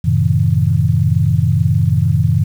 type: chord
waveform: sine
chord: F# diminished seventh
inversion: none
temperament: just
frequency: 92.5 / 111 / 133.2 / 159.84 Hz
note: F#2 / A2 / C3 / Eb3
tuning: 0 / +16 / +31 / +47 cents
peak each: -16 dBFS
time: 0.04-2.44 s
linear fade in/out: 10 ms
effects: 7-bit